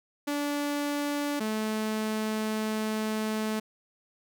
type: tone pair in turn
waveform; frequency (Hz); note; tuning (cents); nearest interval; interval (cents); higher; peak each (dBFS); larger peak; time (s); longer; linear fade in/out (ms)
sawtooth; 289.6 / 216.9; D4 / A3; -24 / -25; perfect fourth; 501; first; -24; neither; 0.27-1.4 / 1.4-3.6; second; 10
effects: none